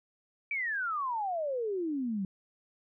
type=exponential sweep; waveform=sine; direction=down; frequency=2349 to 185 Hz; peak=-30 dBFS; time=0.51-2.25 s; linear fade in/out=2 ms; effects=none